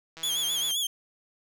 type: click train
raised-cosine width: 0.2 ms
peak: -26 dBFS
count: 89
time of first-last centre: 0.17-0.71 s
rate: 163 Hz
type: tone with vibrato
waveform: sawtooth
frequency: 3301 Hz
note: G#7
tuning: 11 cents flat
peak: -23 dBFS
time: 0.23-0.87 s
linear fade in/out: 5 ms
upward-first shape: sine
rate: 7.6 Hz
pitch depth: 82 cents each way
effects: none